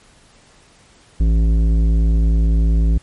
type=tone with tanh clipping; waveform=sine; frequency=55 Hz; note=A1; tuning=in tune; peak=-13 dBFS; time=1.2-2.98 s; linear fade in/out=5 ms; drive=12 dB; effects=pink hiss -50 dBFS RMS until 3.02 s + MP3 48 kbps